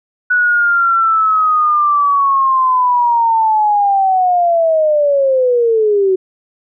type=linear sweep; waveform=sine; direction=down; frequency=1479 to 370 Hz; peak=-9 dBFS; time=0.3-6.16 s; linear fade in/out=10 ms; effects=none